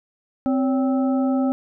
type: harmonic tone with a mistuned harmonic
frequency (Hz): 261.4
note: C4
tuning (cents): -1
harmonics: 1 / 2 / 3 / 5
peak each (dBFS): -18 / -27 / -30 / -37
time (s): 0.46-1.52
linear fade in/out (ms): 0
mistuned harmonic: 2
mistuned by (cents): +130
effects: none